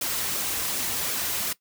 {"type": "noise with flanger", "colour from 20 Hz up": "white", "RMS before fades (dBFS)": -28, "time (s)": [0.01, 1.53], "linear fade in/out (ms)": 5, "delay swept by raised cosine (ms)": [1, 5.6], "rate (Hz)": 2.7, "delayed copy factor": -0.5, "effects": ["noise-tail reverb RT60 0.1 s tail -18 dB re dry"]}